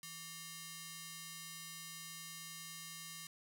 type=ring-modulated tone; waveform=5% pulse; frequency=987.8 Hz; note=B5; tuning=in tune; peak=-32 dBFS; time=0.03-3.27 s; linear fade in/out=2 ms; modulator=823 Hz; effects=none